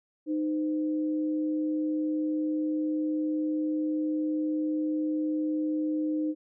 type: tone pair together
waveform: sine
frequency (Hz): 307.9 / 513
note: D#4 / C5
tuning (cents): -18 / -34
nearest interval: major sixth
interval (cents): 884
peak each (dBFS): -26 / -38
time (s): 0.26-6.35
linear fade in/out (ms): 50
effects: none